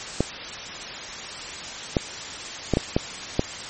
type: clicks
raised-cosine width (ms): 2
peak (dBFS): -5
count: 6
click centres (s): 0.206 / 1.968 / 2.737 / 2.771 / 2.965 / 3.394
effects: white hiss -34 dBFS RMS until 3.69 s + MP3 32 kbps